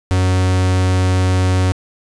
45% pulse tone, 92.5 Hz, F#2, in tune, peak -12 dBFS, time 0.11-1.72 s, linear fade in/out 0 ms, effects resampled to 22050 Hz + 8-bit

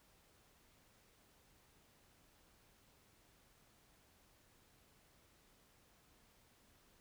silence, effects pink hiss -70 dBFS RMS until 7 s

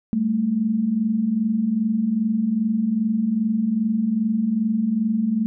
sine tone pair together, 199.9 / 222.4 Hz, G3 / A3, +34 / +19 cents, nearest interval major second, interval 185 cents, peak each -25 / -19 dBFS, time 0.13-5.46 s, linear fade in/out 0 ms, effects none

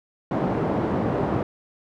pink band-pass noise, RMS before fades -24 dBFS, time 0.31-1.43 s, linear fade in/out 2 ms, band 140 to 740 Hz, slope 12 dB/octave, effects none

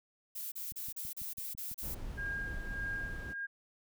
violet noise bursts, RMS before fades -41 dBFS, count 8, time 0.35-1.948 s, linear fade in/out 10 ms, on 170 ms, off 34 ms
click train, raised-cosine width 5 ms, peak -39 dBFS, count 13, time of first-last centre 0.72-2.71 s, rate 6.03 Hz
brown noise, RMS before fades -42 dBFS, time 1.82-3.34 s, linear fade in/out 20 ms
sine tone with tremolo, 1618 Hz, G#6, 46 cents flat, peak -35 dBFS, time 2.17-3.47 s, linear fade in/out 20 ms, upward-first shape sine, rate 1.7 Hz, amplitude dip 70%
effects none

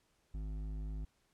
triangle tone with hard clipping, 52.1 Hz, G#1, 6 cents sharp, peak -40 dBFS, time 0.34-1.05 s, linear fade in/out 5 ms, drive 14 dB, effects pink hiss -75 dBFS RMS until 1.33 s + low-pass 11000 Hz 12 dB/octave

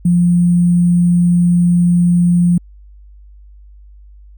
sine tone with sample-and-hold, 174.61 Hz, F3, in tune, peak -8 dBFS, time 0.05-2.58 s, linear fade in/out 5 ms, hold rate 8820 Hz, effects added 50 Hz sine -37 dBFS peak until 4.37 s

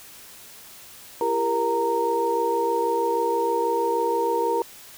sine tone cluster, 340.2 / 404 / 470.3 / 926 Hz, F4 / G#4 / A#4 / A#5, -45 / -48 / +15 / -12 cents, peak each -30 / -28 / -24 / -24 dBFS, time 1.21-4.62 s, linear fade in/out 2 ms, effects white hiss -45 dBFS RMS until 4.97 s

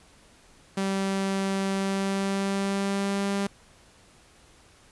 sawtooth tone with pitch glide, 194.2 to 198.74 Hz, G3 to G3, -16 to +24 cents, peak -21 dBFS, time 0.77-3.47 s, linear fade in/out 5 ms, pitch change +40 cents, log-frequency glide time 1.72-3.3 s, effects pink hiss -56 dBFS RMS until 4.91 s + resampled to 24000 Hz

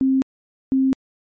sine tone pair in turn, 265.3 / 265.3 Hz, C4 / C4, +24 / +24 cents, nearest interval unison, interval 0 cents, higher neither, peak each -14 dBFS, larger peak neither, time 0.01-0.22 / 0.72-0.93 s, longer neither, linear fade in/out 0 ms, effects MP3 32 kbps

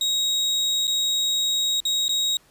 35% pulse tone with dropouts, 3790 Hz, A#7, 28 cents sharp, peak -18 dBFS, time 0.01-2.37 s, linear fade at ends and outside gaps 2 ms, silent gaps 0.871-0.877 / 1.803-1.852 / 2.082-2.092 s, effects pink hiss -57 dBFS RMS until 2.5 s + resampled to 32000 Hz

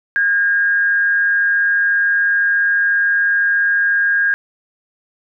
sine tone with frequency modulation, 1623 Hz, G#6, 40 cents flat, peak -12 dBFS, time 0.16-4.34 s, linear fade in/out 0 ms, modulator 160 Hz, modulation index 0.29, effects none

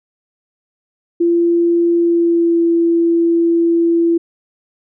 sine tone with pitch glide, 341.4 to 336.5 Hz, F4 to E4, -39 to +36 cents, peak -10 dBFS, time 1.2-4.18 s, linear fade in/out 10 ms, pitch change -25 cents, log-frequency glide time 1.96-2.63 s, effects none

